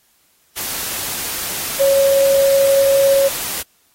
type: tone in noise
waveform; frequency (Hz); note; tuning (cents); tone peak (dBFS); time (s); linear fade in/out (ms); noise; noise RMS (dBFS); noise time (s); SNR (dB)
sine; 550; C#5; -14; -10; 1.79-3.29; 20; white; -24; 0.56-3.63; +11
effects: white hiss -58 dBFS RMS until 3.94 s + AAC 48 kbps